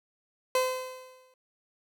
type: tone with exponential decay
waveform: 30% pulse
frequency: 513 Hz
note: C5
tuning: 34 cents flat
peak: -19 dBFS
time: 0.55-1.34 s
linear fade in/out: 2 ms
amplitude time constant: 170 ms
effects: none

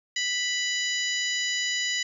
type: harmonic tone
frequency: 987.8 Hz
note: B5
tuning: in tune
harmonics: 2 / 3 / 4 / 5 / 6 / 7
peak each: -29 / -31 / -34 / -35 / -38 / -33 dBFS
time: 0.16-2.03 s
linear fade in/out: 5 ms
effects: 10-bit

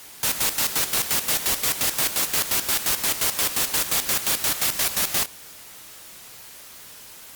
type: noise with tremolo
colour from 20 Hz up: white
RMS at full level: -21 dBFS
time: 0.23-5.26 s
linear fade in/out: 2 ms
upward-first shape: square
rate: 5.7 Hz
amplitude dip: 70%
effects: white hiss -43 dBFS RMS until 7.35 s + Opus 48 kbps

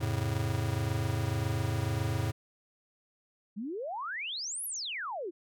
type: chord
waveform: square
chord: F augmented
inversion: none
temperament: just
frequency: 87.31 / 109.13 / 136.42 Hz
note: F2 / A2 / C#3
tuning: 0 / -14 / -27 cents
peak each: -36 / -32 / -36 dBFS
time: 0-2.32 s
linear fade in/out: 20 ms
type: exponential two-way sweep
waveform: sine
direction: up then down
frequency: 190.4 to 11840 to 318.2 Hz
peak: -34 dBFS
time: 3.56-5.31 s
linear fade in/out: 20 ms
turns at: 4.65 s
effects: none

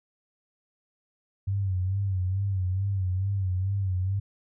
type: tone with vibrato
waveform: sine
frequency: 95.4 Hz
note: G2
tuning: 47 cents flat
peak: -24 dBFS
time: 1.47-4.2 s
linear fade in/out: 10 ms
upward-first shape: sine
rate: 2.3 Hz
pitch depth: 79 cents each way
effects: none

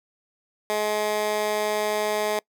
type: tone with high-pass filter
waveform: 15% pulse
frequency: 211.6 Hz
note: G#3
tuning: 33 cents sharp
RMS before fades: -25 dBFS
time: 0.7-2.39 s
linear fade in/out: 0 ms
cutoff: 480 Hz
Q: 1.1
effects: noise-tail reverb RT60 0.1 s tail -25 dB re dry

